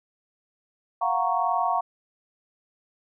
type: chord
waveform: sine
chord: Gb major seventh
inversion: third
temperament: equal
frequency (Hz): 698.5 / 740 / 932.3 / 1108.7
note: F5 / Gb5 / Bb5 / Db6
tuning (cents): 0 / 0 / 0 / 0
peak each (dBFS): -27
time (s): 1.01-1.81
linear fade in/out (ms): 10
effects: none